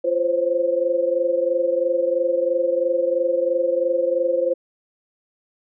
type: tone cluster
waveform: sine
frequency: 345.8 / 517 / 540 Hz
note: F4 / C5 / C#5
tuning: -17 / -21 / -45 cents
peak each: -27 / -19 / -23 dBFS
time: 0.04-4.54 s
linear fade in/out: 10 ms
effects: none